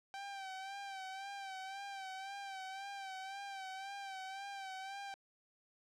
sawtooth tone with vibrato, 778 Hz, G5, 13 cents flat, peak -40 dBFS, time 0.14-5.14 s, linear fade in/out 0 ms, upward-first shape sine, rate 1.9 Hz, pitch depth 49 cents each way, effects low-pass 6000 Hz 12 dB/octave + 13-bit

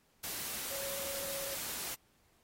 sine tone in noise, 552 Hz, C#5, 7 cents flat, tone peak -43 dBFS, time 0.71-1.55 s, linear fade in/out 10 ms, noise white, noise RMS -40 dBFS, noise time 0.23-1.95 s, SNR -6 dB, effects pink hiss -71 dBFS RMS until 2.43 s + AAC 48 kbps

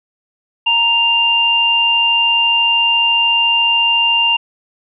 sine tone pair together, 932.3 / 2794 Hz, A#5 / F7, 0 / 0 cents, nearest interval octave + perfect fifth, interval 1900 cents, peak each -18 / -11 dBFS, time 0.66-4.37 s, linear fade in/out 10 ms, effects none

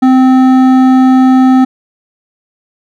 triangle tone with hard clipping, 259.2 Hz, C4, 16 cents flat, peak -5 dBFS, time 0.02-1.65 s, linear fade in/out 10 ms, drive 14 dB, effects none

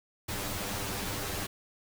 pink noise with comb filter, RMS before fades -35 dBFS, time 0.28-1.47 s, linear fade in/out 10 ms, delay 10 ms, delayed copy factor +0.85, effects none

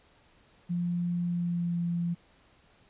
sine tone with pitch glide, 174.4 to 171.8 Hz, F3 to F3, -2 to -28 cents, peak -27 dBFS, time 0.69-2.15 s, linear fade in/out 20 ms, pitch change -26 cents, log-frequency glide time 1.26-1.79 s, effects pink hiss -62 dBFS RMS until 2.89 s + resampled to 8000 Hz

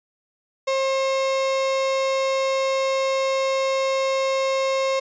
35% pulse tone, 535 Hz, C5, 38 cents sharp, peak -18 dBFS, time 0.67-5 s, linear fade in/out 10 ms, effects resampled to 16000 Hz

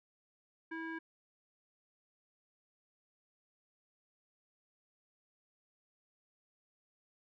square tone with low-pass filter, 325.7 Hz, E4, 21 cents flat, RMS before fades -42 dBFS, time 0.71-0.99 s, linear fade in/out 10 ms, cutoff 1800 Hz, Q 5.9, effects none

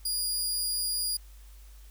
20% pulse tone, 4859 Hz, D#8, 42 cents flat, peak -22 dBFS, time 0.05-1.17 s, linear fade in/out 5 ms, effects added 50 Hz sine -47 dBFS peak until 1.9 s + white hiss -60 dBFS RMS until 1.9 s

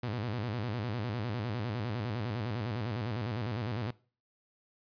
sawtooth tone with vibrato, 112.7 Hz, A2, 42 cents sharp, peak -29 dBFS, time 0.03-3.91 s, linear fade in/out 5 ms, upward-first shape square, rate 9.9 Hz, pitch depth 150 cents each way, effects noise-tail reverb RT60 0.4 s tail -22 dB re dry + resampled to 11025 Hz

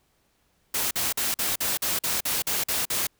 white noise bursts, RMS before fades -26 dBFS, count 11, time 0.74-3.07 s, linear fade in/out 5 ms, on 170 ms, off 46 ms, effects pink hiss -68 dBFS RMS until 3.19 s

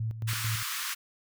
sine tone with tremolo, 111.6 Hz, A2, 25 cents sharp, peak -28 dBFS, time 0-0.63 s, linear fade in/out 5 ms, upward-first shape square, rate 4.5 Hz, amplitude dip 65%
pink high-pass noise, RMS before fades -34 dBFS, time 0.27-0.95 s, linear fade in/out 20 ms, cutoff 1100 Hz, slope 48 dB/octave
effects none

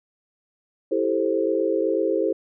sine chord, A minor seventh, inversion second, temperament equal with one note detuned, 329.6 / 392 / 440 / 525.7 Hz, E4 / G4 / A4 / C5, 0 / 0 / 0 / +8 cents, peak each -25 dBFS, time 0.91-2.33 s, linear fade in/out 10 ms, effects none

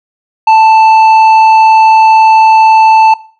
sine tone with tanh clipping, 882 Hz, A5, 4 cents sharp, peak -3 dBFS, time 0.47-3.14 s, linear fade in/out 5 ms, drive 7 dB, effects noise-tail reverb RT60 0.4 s tail -18 dB re dry

